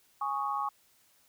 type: chord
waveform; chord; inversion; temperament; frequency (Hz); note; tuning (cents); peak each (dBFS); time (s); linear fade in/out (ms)
sine; Ab suspended fourth; none; equal; 830.6 / 1108.7 / 1244.5; Ab5 / Db6 / Eb6; 0 / 0 / 0; -34 / -32 / -38; 0.21-0.69; 5
effects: white hiss -66 dBFS RMS until 1.28 s